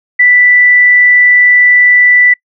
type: tone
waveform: sine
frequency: 1975.5 Hz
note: B6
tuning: in tune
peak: -3 dBFS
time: 0.19-2.34 s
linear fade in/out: 10 ms
effects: noise-tail reverb RT60 0.1 s tail -26 dB re dry

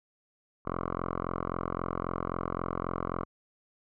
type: tone with low-pass filter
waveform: 5% pulse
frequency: 43.76 Hz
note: F1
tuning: 4 cents sharp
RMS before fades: -34 dBFS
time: 0.65-3.25 s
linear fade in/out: 20 ms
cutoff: 1100 Hz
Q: 4.9
effects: none

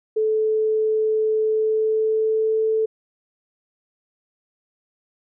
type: tone with pitch glide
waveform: sine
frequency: 435.1 to 439.9 Hz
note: A4 to A4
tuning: -19 to 0 cents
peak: -17 dBFS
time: 0.16-2.86 s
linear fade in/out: 10 ms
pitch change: +19 cents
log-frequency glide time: 1.43-2.61 s
effects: none

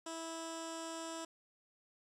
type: tone with low-pass filter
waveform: 15% pulse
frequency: 327.3 Hz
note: E4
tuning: 12 cents flat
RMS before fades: -44 dBFS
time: 0.06-1.25 s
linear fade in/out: 5 ms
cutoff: 7800 Hz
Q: 3.1
effects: 12-bit

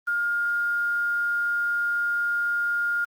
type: tone with quantisation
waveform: sine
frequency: 1414 Hz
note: F6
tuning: 21 cents sharp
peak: -22 dBFS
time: 0.07-3.05 s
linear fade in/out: 10 ms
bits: 8
effects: Opus 32 kbps

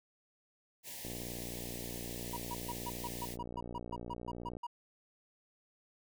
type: band-stop noise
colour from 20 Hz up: white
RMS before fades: -46 dBFS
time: 0.83-3.37 s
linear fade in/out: 50 ms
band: 1000 to 1700 Hz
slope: 96 dB/octave
type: click train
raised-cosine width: 2 ms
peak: -31 dBFS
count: 210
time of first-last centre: 1.05-4.569 s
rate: 59.4 Hz
type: tone bursts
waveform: triangle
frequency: 958 Hz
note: A#5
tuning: 47 cents sharp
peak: -36 dBFS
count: 14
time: 2.33-4.668 s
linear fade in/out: 5 ms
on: 37 ms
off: 140 ms
effects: none

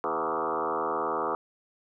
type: tone with frequency modulation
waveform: sine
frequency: 817 Hz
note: G#5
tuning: 29 cents flat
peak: -26 dBFS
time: 0.04-1.35 s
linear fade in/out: 0 ms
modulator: 78.9 Hz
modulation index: 6
effects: none

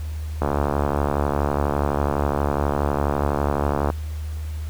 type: click train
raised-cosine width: 1 ms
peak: -7 dBFS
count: 252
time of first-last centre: 0.42-3.901 s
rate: 72.1 Hz
effects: added 77 Hz sine -26 dBFS peak until 4.69 s + pink hiss -46 dBFS RMS until 4.69 s

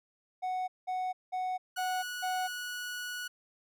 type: tone bursts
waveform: triangle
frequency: 740 Hz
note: F#5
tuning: in tune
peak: -29 dBFS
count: 5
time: 0.42-2.48 s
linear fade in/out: 20 ms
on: 260 ms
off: 190 ms
type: tone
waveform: sawtooth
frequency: 1467 Hz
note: F#6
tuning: 15 cents flat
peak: -33 dBFS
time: 1.76-3.28 s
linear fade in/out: 10 ms
effects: none

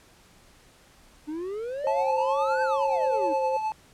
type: exponential two-way sweep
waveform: triangle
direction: up then down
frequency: 293.7 to 1568 to 293.7 Hz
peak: -28 dBFS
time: 1.27-3.34 s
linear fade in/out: 20 ms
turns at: 2.62 s
type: tone with vibrato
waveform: sine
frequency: 535 Hz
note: C5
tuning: 38 cents sharp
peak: -25 dBFS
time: 1.84-3.57 s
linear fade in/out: 5 ms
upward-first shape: triangle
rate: 2.3 Hz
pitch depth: 49 cents each way
type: tone with tremolo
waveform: triangle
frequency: 870 Hz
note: A5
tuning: 20 cents flat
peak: -22 dBFS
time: 1.87-3.72 s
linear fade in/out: 0 ms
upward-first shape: sine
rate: 9.6 Hz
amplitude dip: 45%
effects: pink hiss -56 dBFS RMS until 3.93 s + low-pass 11000 Hz 12 dB/octave

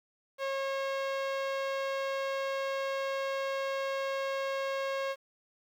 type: tone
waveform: sawtooth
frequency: 543 Hz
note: C#5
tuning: 36 cents flat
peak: -27 dBFS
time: 0.38-5.16 s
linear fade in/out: 50 ms
effects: low-pass 4000 Hz 12 dB/octave + 10-bit

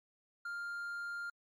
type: tone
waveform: triangle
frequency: 1400 Hz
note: F6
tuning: 4 cents sharp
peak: -37 dBFS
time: 0.45-1.3 s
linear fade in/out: 5 ms
effects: AAC 48 kbps

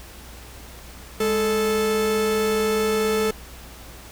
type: tone pair together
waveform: 45% pulse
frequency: 206.6 / 437.8 Hz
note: G#3 / A4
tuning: -9 / -9 cents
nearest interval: octave + minor second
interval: 1300 cents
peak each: -27 / -20 dBFS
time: 1.2-3.31 s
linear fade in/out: 5 ms
effects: added 60 Hz sine -42 dBFS peak until 4.11 s + pink hiss -43 dBFS RMS until 4.11 s

